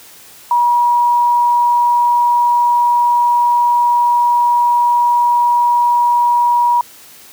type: tone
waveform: sine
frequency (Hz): 960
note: B5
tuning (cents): -49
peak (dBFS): -9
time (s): 0.51-6.81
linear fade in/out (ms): 2
effects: white hiss -40 dBFS RMS until 7.32 s + high-pass 60 Hz 12 dB/octave

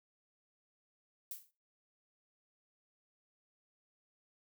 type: noise with exponential decay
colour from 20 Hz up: violet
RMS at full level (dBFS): -40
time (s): 1.31-1.51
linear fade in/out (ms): 2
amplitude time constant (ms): 43
effects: noise-tail reverb RT60 0.3 s tail -18 dB re dry

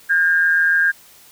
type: tone with amplitude modulation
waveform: sine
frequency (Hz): 1614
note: G#6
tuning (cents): -50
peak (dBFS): -10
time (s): 0.09-0.92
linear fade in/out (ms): 20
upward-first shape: sine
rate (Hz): 167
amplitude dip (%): 55
effects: white hiss -47 dBFS RMS until 1.31 s

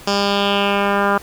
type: tone with low-pass filter sweep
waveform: 10% pulse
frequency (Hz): 200.7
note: G3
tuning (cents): +41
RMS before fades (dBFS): -17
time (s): 0.07-1.18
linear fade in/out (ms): 5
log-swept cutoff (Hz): 5600 to 1400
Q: 2.9
effects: pink hiss -40 dBFS RMS until 1.22 s

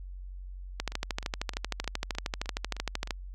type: two click trains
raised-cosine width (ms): 0.2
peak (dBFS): -24 / -13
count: 8 / 31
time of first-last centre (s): 0.92-3.074 / 0.8-3.108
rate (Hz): 3.25 / 13
effects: added 46 Hz sine -39 dBFS peak until 3.34 s

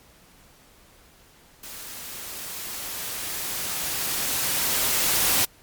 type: noise with level ramp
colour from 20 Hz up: white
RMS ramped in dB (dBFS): -39 to -20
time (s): 1.63-5.45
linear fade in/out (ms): 5
effects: pink hiss -54 dBFS RMS until 5.62 s + MP3 96 kbps

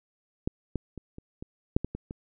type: clicks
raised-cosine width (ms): 3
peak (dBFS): -14 / -16 / -26 / -29 / -25 / -8 / -17 / -21 / -24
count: 9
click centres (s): 0.475 / 0.757 / 0.977 / 1.184 / 1.425 / 1.765 / 1.846 / 1.95 / 2.109
effects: none

